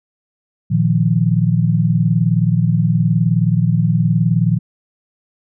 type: chord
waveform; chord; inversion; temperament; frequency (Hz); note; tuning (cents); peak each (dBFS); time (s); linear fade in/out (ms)
sine; Bb suspended fourth; none; equal; 116.54 / 155.56 / 174.61; Bb2 / Eb3 / F3; 0 / 0 / 0; -16; 0.7-4.59; 20
effects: none